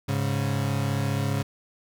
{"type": "tone pair together", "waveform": "35% pulse", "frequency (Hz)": [103.83, 138.6], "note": ["G#2", "C#3"], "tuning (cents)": [0, 0], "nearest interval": "perfect fourth", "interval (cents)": 500, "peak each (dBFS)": -25, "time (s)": [0.08, 1.43], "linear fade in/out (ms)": 10, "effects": []}